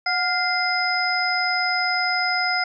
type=tone cluster; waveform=sine; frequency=732 / 1411 / 2078 / 5050 Hz; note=F#5 / F6 / C7 / D#8; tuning=-19 / +17 / -12 / +25 cents; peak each=-25 dBFS; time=0.06-2.64 s; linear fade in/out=5 ms; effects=none